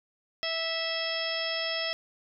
harmonic tone, 656 Hz, E5, 9 cents flat, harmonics 1 / 2 / 3 / 4 / 5 / 6 / 7 / 8, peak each -35 / -42 / -36 / -38 / -35 / -44 / -44 / -34 dBFS, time 0.43-1.93 s, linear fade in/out 0 ms, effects none

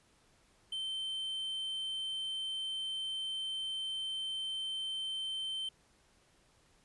triangle tone, 3100 Hz, G7, 20 cents flat, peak -34 dBFS, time 0.72-5.69 s, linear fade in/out 5 ms, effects pink hiss -68 dBFS RMS until 6.84 s + resampled to 24000 Hz

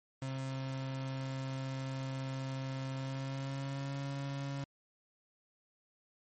35% pulse tone with pitch glide, 133.3 to 138.72 Hz, C3 to C#3, +33 to +2 cents, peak -35 dBFS, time 0.22-4.64 s, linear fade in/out 2 ms, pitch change +69 cents, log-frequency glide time 2.96-3.99 s, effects MP3 32 kbps

